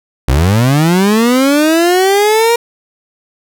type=linear sweep; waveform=30% pulse; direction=up; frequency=58.27 to 475.2 Hz; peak=-5 dBFS; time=0.28-2.56 s; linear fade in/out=5 ms; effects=none